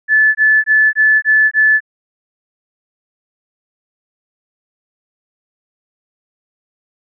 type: tone bursts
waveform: sine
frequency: 1736 Hz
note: A6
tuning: 24 cents flat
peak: -7 dBFS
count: 6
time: 0.08-1.805 s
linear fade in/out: 50 ms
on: 270 ms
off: 21 ms
effects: none